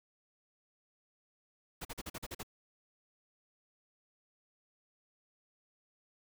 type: noise bursts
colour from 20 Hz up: pink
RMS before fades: -42 dBFS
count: 8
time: 1.81-2.432 s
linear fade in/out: 10 ms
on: 41 ms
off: 42 ms
effects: none